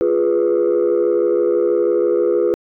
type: chord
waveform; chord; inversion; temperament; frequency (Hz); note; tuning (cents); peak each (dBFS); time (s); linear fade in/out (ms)
sine; F diminished; none; equal; 349.2 / 415.3 / 493.9; F4 / Ab4 / Cb5; 0 / 0 / 0; -16; 0.01-2.54; 0
effects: tanh soft clip ceiling -9 dBFS